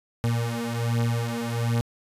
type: beating tone pair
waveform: 35% pulse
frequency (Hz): 116.54 / 117.84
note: A#2 / A#2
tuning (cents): 0 / +19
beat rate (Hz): 1.3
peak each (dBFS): -25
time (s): 0.24-1.81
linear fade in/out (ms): 0
effects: resampled to 32000 Hz